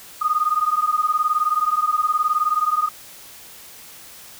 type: beating tone pair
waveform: sine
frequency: 1224 / 1243 Hz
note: D#6 / D#6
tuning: -29 / -2 cents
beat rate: 19 Hz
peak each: -20 dBFS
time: 0.21-2.89 s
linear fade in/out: 10 ms
effects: white hiss -42 dBFS RMS until 4.39 s